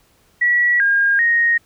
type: tone with pitch steps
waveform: sine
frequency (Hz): 1935 / 1618 / 1868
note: B6 / G#6 / A#6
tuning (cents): -36 / -46 / +3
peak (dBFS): -12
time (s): 0.41-1.58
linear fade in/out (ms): 10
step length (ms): 390
effects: pink hiss -57 dBFS RMS until 1.65 s